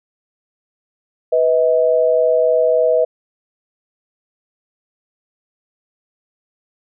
sine tone pair together, 493.9 / 637.3 Hz, B4 / D#5, 0 / +41 cents, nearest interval major third, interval 441 cents, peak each -14 dBFS, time 1.32-3.05 s, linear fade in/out 10 ms, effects none

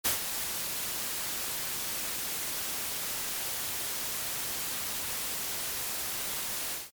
white noise with ADSR envelope, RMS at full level -25 dBFS, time 0.04-6.91 s, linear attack 18 ms, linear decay 120 ms, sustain -9 dB, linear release 190 ms, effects MP3 96 kbps

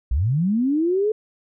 sine linear sweep, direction up, 51.91 to 439.6 Hz, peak -17 dBFS, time 0.11-1.12 s, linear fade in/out 5 ms, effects none

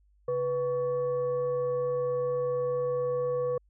sine tone with frequency modulation, 493.9 Hz, B4, in tune, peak -26 dBFS, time 0.28-3.58 s, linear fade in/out 5 ms, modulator 630 Hz, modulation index 0.41, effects added 50 Hz sine -61 dBFS peak until 3.69 s

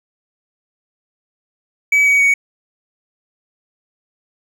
triangle tone with pitch steps, 2283 / 2261 / 2239 Hz, D7 / C#7 / C#7, -50 / +34 / +17 cents, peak -8 dBFS, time 1.92-2.34 s, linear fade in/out 5 ms, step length 140 ms, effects none

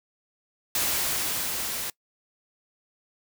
white noise with level ramp, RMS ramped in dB -25 to -32 dBFS, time 0.75-1.9 s, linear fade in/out 2 ms, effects noise-tail reverb RT60 0.1 s tail -23 dB re dry

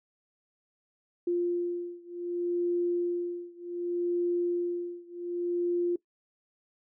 sine beating tone pair, 349.2 / 349.86 Hz, F4 / F4, 0 / +3 cents, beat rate 0.66 Hz, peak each -30 / -31 dBFS, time 1.27-5.96 s, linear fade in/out 5 ms, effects noise-tail reverb RT60 0.1 s tail -20 dB re dry

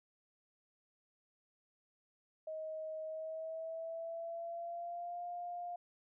sine tone with pitch glide, 630 to 703.1 Hz, D#5 to F5, +21 to +11 cents, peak -40 dBFS, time 2.47-5.76 s, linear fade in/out 5 ms, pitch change +190 cents, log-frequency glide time 3.04-5.23 s, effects none

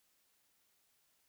silence, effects white hiss -75 dBFS RMS until 1.28 s

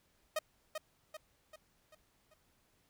sawtooth tone with echo, 622.3 Hz, D#5, in tune, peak -28 dBFS, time 0.36-0.39 s, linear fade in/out 5 ms, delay 390 ms, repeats 5, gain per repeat -6 dB, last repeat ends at 2.34 s, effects pink hiss -73 dBFS RMS until 2.89 s

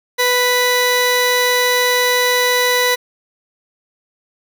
25% pulse tone pair together, 494.7 / 1975.5 Hz, B4 / B6, +3 / 0 cents, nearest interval 2 octaves, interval 2397 cents, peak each -12 dBFS, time 0.18-2.96 s, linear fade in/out 20 ms, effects none

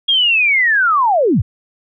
sine linear sweep, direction down, 3297 to 64 Hz, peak -10 dBFS, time 0.08-1.42 s, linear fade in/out 10 ms, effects none

